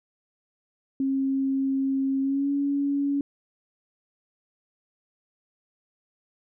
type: tone with pitch glide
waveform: sine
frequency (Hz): 269.6 to 281.9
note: C#4 to C#4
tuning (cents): -48 to +29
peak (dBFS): -22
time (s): 1-3.21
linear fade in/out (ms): 2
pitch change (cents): +77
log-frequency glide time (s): 2.21-2.5
effects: none